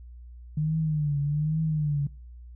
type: tone with vibrato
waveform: sine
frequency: 151 Hz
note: D3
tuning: 48 cents sharp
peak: -23 dBFS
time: 0.57-2.07 s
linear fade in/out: 5 ms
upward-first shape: triangle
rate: 1.2 Hz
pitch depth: 110 cents each way
effects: noise-tail reverb RT60 0.5 s tail -26 dB re dry + added 60 Hz sine -42 dBFS peak until 2.55 s